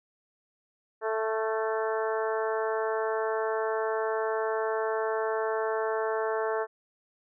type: harmonic tone with a mistuned harmonic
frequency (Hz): 220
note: A3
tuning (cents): 0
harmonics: 2 / 3 / 4 / 5 / 6 / 7 / 8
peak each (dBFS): -29 / -33 / -35 / -37 / -39 / -40 / -41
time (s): 1.01-6.67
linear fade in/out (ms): 50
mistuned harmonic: 6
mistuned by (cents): +26
effects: none